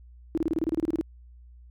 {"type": "tone bursts", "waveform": "sine", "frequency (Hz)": 323.2, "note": "E4", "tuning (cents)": -34, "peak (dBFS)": -22, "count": 13, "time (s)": [0.35, 1.011], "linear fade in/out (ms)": 0, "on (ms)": 25, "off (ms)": 28, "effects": ["added 60 Hz sine -47 dBFS peak until 1.7 s"]}